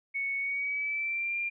sine tone with pitch glide, 2217 to 2390 Hz, C#7 to D7, 0 to +30 cents, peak -29 dBFS, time 0.14-1.5 s, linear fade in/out 20 ms, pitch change +130 cents, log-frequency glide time 0.38-1.37 s, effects none

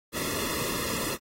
pink noise with comb filter, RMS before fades -31 dBFS, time 0.12-1.18 s, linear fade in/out 50 ms, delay 1.3 ms, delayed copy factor -1, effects AAC 48 kbps

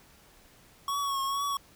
square tone with vibrato, 1108.7 Hz, C#6, in tune, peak -29 dBFS, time 0.88-1.57 s, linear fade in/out 2 ms, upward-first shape triangle, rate 2.2 Hz, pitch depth 46 cents each way, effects pink hiss -58 dBFS RMS until 1.75 s

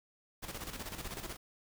pink noise with tremolo, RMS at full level -41 dBFS, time 0.42-1.37 s, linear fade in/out 20 ms, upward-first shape square, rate 16 Hz, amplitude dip 60%, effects none

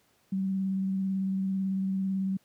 sine tone with vibrato, 191.7 Hz, G3, 38 cents flat, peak -26 dBFS, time 0.32-2.37 s, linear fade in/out 5 ms, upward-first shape square, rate 18 Hz, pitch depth 13 cents each way, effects pink hiss -67 dBFS RMS until 2.44 s + high-pass 100 Hz 12 dB/octave

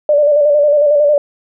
sine tone with vibrato, 587.3 Hz, D5, in tune, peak -7 dBFS, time 0.09-1.18 s, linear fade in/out 2 ms, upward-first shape square, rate 11 Hz, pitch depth 38 cents each way, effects none

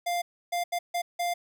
square tone bursts at uneven times, 698.5 Hz, F5, in tune, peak -27 dBFS, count 5, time 0.06-0.22 / 0.52-0.64 / 0.72-0.79 / 0.94-1.02 / 1.19-1.34 s, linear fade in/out 10 ms, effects none

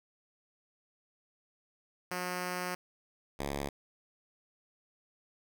5% pulse tone pair in turn, 180 / 70.69 Hz, F#3 / C#2, -47 / +34 cents, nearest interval octave + major third, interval 1619 cents, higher first, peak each -23 dBFS, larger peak neither, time 2.11-2.75 / 3.39-3.69 s, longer first, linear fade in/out 5 ms, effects none

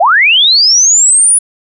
sine linear sweep, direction up, 604 to 9950 Hz, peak -4 dBFS, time 0-1.39 s, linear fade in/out 10 ms, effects none

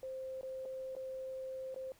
sine tone with dropouts, 524 Hz, C5, 2 cents sharp, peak -40 dBFS, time 0.03-1.92 s, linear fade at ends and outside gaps 1 ms, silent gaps 0.411-0.431 / 0.653-0.657 / 0.952-0.965 / 1.744-1.761 s, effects pink hiss -66 dBFS RMS until 1.99 s

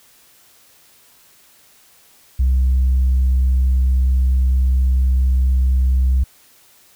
sine tone, 64.6 Hz, C2, 21 cents flat, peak -10 dBFS, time 2.39-6.24 s, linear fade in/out 10 ms, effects tanh soft clip ceiling -10 dBFS + white hiss -51 dBFS RMS until 6.95 s

